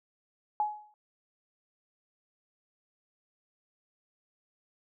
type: tone with exponential decay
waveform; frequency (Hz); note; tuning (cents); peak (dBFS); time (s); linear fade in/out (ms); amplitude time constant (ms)
sine; 843; G#5; +26; -23; 0.6-0.94; 1; 72
effects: none